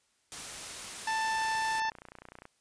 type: noise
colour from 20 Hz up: white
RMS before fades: -41 dBFS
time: 0.32-1.8 s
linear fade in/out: 0 ms
type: harmonic tone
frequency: 885 Hz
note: A5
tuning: 10 cents sharp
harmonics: 1 / 2 / 3 / 4 / 5 / 6 / 7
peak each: -30 / -34 / -43 / -46 / -48 / -45 / -51 dBFS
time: 1.07-1.9 s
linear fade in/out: 5 ms
type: click train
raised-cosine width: 0.5 ms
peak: -32 dBFS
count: 37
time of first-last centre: 1.25-2.454 s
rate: 29.9 Hz
effects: white hiss -72 dBFS RMS until 2.6 s + resampled to 22050 Hz